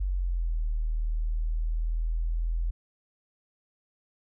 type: linear two-way sweep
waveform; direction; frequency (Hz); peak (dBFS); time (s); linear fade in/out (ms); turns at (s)
sine; down then up; 47.73 to 38.89 to 41.73; -25; 0-2.71; 10; 0.66
effects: none